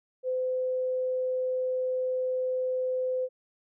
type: tone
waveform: sine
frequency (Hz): 511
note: C5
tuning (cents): -41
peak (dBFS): -26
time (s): 0.23-3.29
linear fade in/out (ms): 50
effects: none